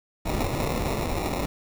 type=noise with sample-and-hold; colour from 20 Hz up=pink; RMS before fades=-27 dBFS; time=0.25-1.46 s; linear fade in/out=10 ms; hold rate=1575 Hz; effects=none